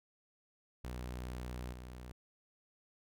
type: tone with level steps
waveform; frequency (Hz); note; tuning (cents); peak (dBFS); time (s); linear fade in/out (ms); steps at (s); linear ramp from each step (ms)
sawtooth; 61.74; B1; 0; -37 / -43; 0.84-2.12; 5; 1.72; 10
effects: none